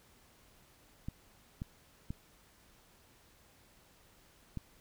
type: clicks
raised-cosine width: 5 ms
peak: -26 dBFS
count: 4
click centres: 1.085 / 1.619 / 2.105 / 4.573 s
effects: pink hiss -64 dBFS RMS until 4.8 s